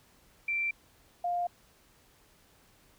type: tone pair in turn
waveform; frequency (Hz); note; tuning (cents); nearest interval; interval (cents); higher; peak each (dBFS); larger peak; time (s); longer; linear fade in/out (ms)
sine; 2349 / 703.2; D7 / F5; 0 / +12; octave + major sixth; 2088; first; -28; neither; 0.48-0.71 / 1.24-1.47; neither; 5
effects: pink hiss -63 dBFS RMS until 2.98 s